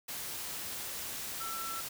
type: tone in noise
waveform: sine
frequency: 1339 Hz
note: E6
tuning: 27 cents sharp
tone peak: -39 dBFS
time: 1.4-1.81 s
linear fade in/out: 10 ms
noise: white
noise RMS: -40 dBFS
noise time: 0.08-1.89 s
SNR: -2 dB
effects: none